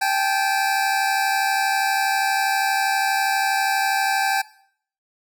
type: tone pair together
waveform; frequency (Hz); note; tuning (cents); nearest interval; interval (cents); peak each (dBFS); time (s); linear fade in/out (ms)
25% pulse; 784 / 856.4; G5 / A5; 0 / -47; major second; 153; -16 / -21; 0.01-4.42; 10
effects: noise-tail reverb RT60 0.6 s tail -20 dB re dry